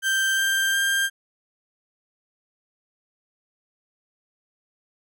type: tone with pitch steps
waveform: 35% pulse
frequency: 1568 / 1579.8 / 1591.7 Hz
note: G6 / G6 / G6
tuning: 0 / +13 / +26 cents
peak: -18 dBFS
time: 0.02-1.1 s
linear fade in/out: 50 ms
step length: 360 ms
effects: none